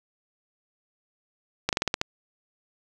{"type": "slowing click train", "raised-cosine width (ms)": 0.2, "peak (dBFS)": -6, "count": 7, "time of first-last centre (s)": [1.69, 2.014], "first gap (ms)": 38, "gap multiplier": 1.14, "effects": []}